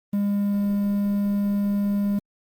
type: tone with quantisation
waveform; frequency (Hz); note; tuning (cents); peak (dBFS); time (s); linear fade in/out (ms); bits
triangle; 202.5; G#3; -43; -18; 0.13-2.19; 5; 8
effects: Opus 24 kbps